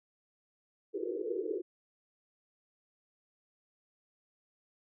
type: band-pass noise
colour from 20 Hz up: white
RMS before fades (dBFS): -36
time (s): 0.93-1.62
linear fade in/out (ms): 20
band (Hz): 330 to 480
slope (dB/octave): 96
effects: none